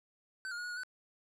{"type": "tone with pitch steps", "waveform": "square", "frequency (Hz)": [1532, 1417, 1445, 1457, 1441, 1499], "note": ["G6", "F6", "F#6", "F#6", "F#6", "F#6"], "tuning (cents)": [-40, 25, -41, -27, -46, 22], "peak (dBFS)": -39, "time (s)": [0.45, 0.834], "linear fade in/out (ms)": 0, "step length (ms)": 64, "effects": ["low-pass 8000 Hz 12 dB/octave", "11-bit"]}